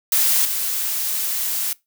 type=noise with level steps; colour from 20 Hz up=blue; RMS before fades=-17 / -23 dBFS; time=0.12-1.73 s; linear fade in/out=2 ms; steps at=0.45 s; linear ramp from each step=2 ms; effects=noise-tail reverb RT60 0.2 s tail -22 dB re dry